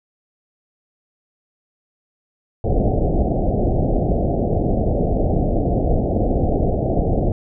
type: low-pass noise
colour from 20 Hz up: pink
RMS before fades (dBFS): -18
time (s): 2.64-7.32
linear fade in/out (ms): 2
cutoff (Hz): 750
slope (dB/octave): 96
effects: none